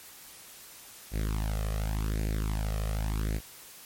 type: tone with flanger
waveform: sawtooth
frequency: 53 Hz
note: G#1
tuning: 36 cents sharp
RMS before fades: -30 dBFS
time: 1.11-3.41 s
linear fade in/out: 50 ms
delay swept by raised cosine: 0.44 to 1.64 ms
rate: 0.88 Hz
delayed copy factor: +0.9
effects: white hiss -49 dBFS RMS until 3.85 s + MP3 64 kbps